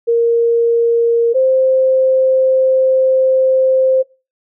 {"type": "tone pair in turn", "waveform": "sine", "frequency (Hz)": [466.2, 523.3], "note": ["A#4", "C5"], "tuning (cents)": [0, 0], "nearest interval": "major second", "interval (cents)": 200, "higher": "second", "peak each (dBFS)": -9, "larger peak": "neither", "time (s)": [[0.07, 1.34], [1.34, 4.03]], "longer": "second", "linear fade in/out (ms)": 20, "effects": ["noise-tail reverb RT60 0.3 s tail -22 dB re dry"]}